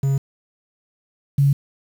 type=tone pair in turn; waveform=triangle / sine; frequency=137.1 / 140.14 Hz; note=C#3 / C#3; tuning=-19 / +19 cents; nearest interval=unison; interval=38 cents; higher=second; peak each=-14 / -12 dBFS; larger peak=second; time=0.03-0.18 / 1.38-1.53 s; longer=neither; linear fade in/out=5 ms; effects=7-bit